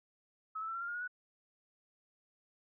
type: tone with pitch steps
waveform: sine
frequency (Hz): 1287 / 1312.5 / 1338.6 / 1365.1 / 1392.2 / 1419.8 / 1448 / 1476.7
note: E6 / E6 / E6 / F6 / F6 / F6 / F#6 / F#6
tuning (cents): -42 / -8 / +26 / -40 / -6 / +28 / -38 / -4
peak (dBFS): -37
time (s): 0.55-1.078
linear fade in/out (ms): 10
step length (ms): 66
effects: none